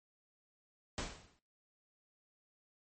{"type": "noise with exponential decay", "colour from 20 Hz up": "pink", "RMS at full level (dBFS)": -36, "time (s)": [0.98, 1.39], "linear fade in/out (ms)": 0, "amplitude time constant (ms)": 87, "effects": ["noise-tail reverb RT60 0.4 s tail -24 dB re dry", "MP3 32 kbps"]}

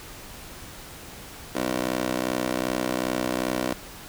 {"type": "tone with high-pass filter", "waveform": "15% pulse", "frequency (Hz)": 62.6, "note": "B1", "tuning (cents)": 24, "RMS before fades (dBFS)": -27, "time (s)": [1.55, 3.73], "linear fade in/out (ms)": 5, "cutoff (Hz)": 360, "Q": 2, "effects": ["pink hiss -42 dBFS RMS until 4.08 s"]}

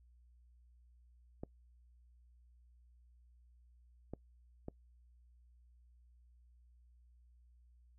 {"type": "clicks", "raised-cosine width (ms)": 2, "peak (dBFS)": -29, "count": 3, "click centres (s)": [1.435, 4.136, 4.684], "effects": ["noise-tail reverb RT60 0.1 s tail -24 dB re dry", "added 60 Hz sine -62 dBFS peak until 7.98 s"]}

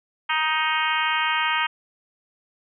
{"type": "harmonic tone", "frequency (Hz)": 312.8, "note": "D#4", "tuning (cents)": 9, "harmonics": [3, 4, 5, 6, 7, 8, 9, 10], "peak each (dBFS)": [-26, -27, -28, -29, -29, -30, -31, -31], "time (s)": [0.29, 1.67], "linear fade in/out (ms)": 10, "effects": []}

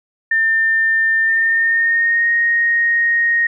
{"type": "tone with pitch glide", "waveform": "sine", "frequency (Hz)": [1800, 1865.6], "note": ["A6", "A#6"], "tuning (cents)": [39, 1], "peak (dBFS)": -12, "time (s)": [0.31, 3.47], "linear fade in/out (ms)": 5, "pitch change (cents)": 62, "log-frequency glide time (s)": [1.22, 2.31], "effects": []}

